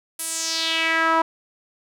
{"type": "tone with band-pass filter sweep", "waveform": "sawtooth", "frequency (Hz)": 325.9, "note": "E4", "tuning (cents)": -20, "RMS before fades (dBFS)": -22, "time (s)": [0.19, 1.22], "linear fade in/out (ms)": 5, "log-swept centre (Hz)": [11000, 1000], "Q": 2.9, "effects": []}